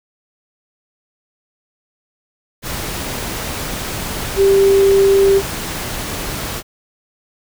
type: tone in noise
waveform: sine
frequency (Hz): 392.2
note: G4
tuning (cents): +1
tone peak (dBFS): -8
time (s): 4.36-5.42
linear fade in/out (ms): 50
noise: pink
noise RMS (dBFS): -24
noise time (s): 2.62-6.63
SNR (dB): +13
effects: none